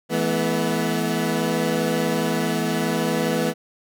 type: chord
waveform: 20% pulse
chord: E suspended fourth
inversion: none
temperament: equal with one note detuned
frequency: 164.81 / 214.5 / 246.9 Hz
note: E3 / A3 / B3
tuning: 0 / -44 / 0 cents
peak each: -20 dBFS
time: 0.09-3.54 s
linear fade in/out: 50 ms
effects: none